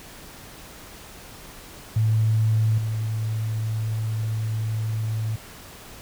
sine tone with level steps, 110 Hz, A2, in tune, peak -17 / -23 dBFS, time 1.96-5.36 s, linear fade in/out 5 ms, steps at 2.78 s, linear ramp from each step 2 ms, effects pink hiss -43 dBFS RMS until 6.01 s

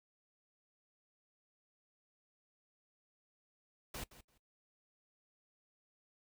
pink noise with echo, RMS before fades -44 dBFS, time 3.94-4.04 s, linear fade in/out 5 ms, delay 170 ms, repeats 2, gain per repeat -15 dB, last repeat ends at 4.38 s, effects noise-tail reverb RT60 0.1 s tail -19 dB re dry

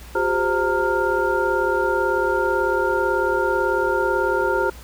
sine tone cluster, 363.7 / 401.8 / 522 / 918 / 1402 Hz, F#4 / G4 / C5 / A#5 / F6, -30 / +43 / -4 / -27 / +6 cents, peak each -24 dBFS, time 0.15-4.7 s, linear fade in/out 5 ms, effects added 60 Hz sine -39 dBFS peak until 4.83 s + pink hiss -44 dBFS RMS until 4.83 s

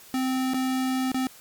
square tone with dropouts, 259.7 Hz, C4, 13 cents flat, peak -24 dBFS, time 0.14-1.27 s, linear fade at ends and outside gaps 1 ms, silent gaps 0.536-0.543 / 1.118-1.144 s, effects white hiss -49 dBFS RMS until 1.4 s + MP3 96 kbps

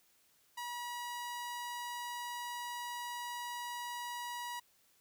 sawtooth tone, 965 Hz, B5, 40 cents flat, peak -36 dBFS, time 0.57-4.6 s, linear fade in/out 10 ms, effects white hiss -70 dBFS RMS until 5 s

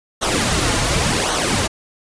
pink noise with flanger, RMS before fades -18 dBFS, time 0.21-1.68 s, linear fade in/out 20 ms, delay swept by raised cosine 0.4 to 5.4 ms, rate 0.9 Hz, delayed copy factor -0.65, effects resampled to 22050 Hz

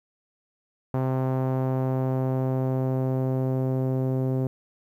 sawtooth tone with low-pass filter sweep, 130.6 Hz, C3, 3 cents flat, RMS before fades -25 dBFS, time 0.94-4.47 s, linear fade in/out 0 ms, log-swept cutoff 900 to 480 Hz, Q 1.2, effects 10-bit

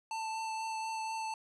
square tone with vibrato, 887 Hz, A5, 14 cents sharp, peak -36 dBFS, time 0.11-1.34 s, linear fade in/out 2 ms, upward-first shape triangle, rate 4.1 Hz, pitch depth 14 cents each way, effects resampled to 22050 Hz

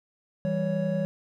triangle tone cluster, 164 / 195.7 / 557 Hz, E3 / G3 / C#5, -9 / -3 / +8 cents, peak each -27 dBFS, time 0.45-1.05 s, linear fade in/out 0 ms, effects none

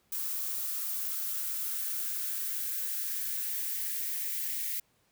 violet noise with high-pass filter sweep, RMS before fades -34 dBFS, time 0.12-4.8 s, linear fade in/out 5 ms, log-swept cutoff 1100 to 2000 Hz, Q 3.5, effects pink hiss -70 dBFS RMS until 5.11 s + high-pass 60 Hz 12 dB/octave

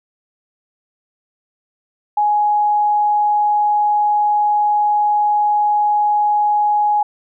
sine tone, 835 Hz, G#5, 9 cents sharp, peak -12 dBFS, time 2.17-7.03 s, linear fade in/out 5 ms, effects none

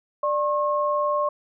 sine tone pair together, 591.3 / 1080 Hz, D5 / C#6, +12 / -45 cents, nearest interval minor seventh, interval 1043 cents, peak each -23 dBFS, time 0.23-1.29 s, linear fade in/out 5 ms, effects none

